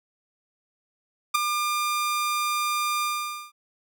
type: tone with ADSR envelope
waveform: sawtooth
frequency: 1200 Hz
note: D6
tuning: 37 cents sharp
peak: -12 dBFS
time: 1.34-3.52 s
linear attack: 12 ms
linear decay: 9 ms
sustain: -8 dB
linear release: 490 ms
effects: none